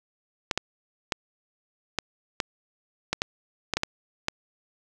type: clicks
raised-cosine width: 0.2 ms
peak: -7 dBFS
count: 11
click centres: 0.512 / 0.576 / 1.122 / 1.987 / 2.402 / 3.13 / 3.219 / 3.737 / 3.77 / 3.834 / 4.284 s
effects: none